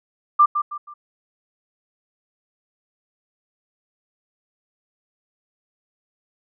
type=tone with echo; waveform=sine; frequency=1187 Hz; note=D6; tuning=18 cents sharp; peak=-9 dBFS; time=0.39-0.46 s; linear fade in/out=10 ms; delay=160 ms; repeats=3; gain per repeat=-9 dB; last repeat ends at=0.94 s; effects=none